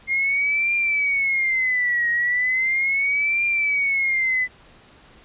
sine tone with vibrato, 2123 Hz, C7, 25 cents sharp, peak -18 dBFS, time 0.07-4.48 s, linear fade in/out 50 ms, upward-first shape triangle, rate 0.37 Hz, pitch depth 210 cents each way, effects pink hiss -50 dBFS RMS until 5.24 s + resampled to 8000 Hz

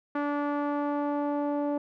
sawtooth tone with low-pass filter sweep, 290 Hz, D4, 22 cents flat, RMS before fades -29 dBFS, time 0.15-1.78 s, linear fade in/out 5 ms, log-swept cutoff 1400 to 700 Hz, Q 1.7, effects none

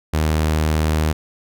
sawtooth tone, 77.78 Hz, D#2, in tune, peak -12 dBFS, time 0.13-1.13 s, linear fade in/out 10 ms, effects none

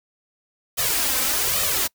white noise with flanger, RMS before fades -22 dBFS, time 0.77-1.88 s, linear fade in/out 20 ms, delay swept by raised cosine 1.6 to 3.9 ms, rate 1.2 Hz, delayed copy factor +0.75, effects noise-tail reverb RT60 0.1 s tail -25 dB re dry

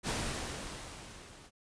pink noise with level ramp, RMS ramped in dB -33 to -55 dBFS, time 0.03-1.51 s, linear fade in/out 50 ms, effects resampled to 22050 Hz

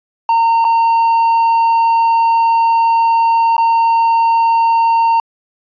triangle tone with dropouts, 917 Hz, A#5, 29 cents flat, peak -7 dBFS, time 0.29-5.2 s, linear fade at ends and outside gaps 2 ms, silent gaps 0.644-0.649 / 3.567-3.58 s, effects resampled to 11025 Hz

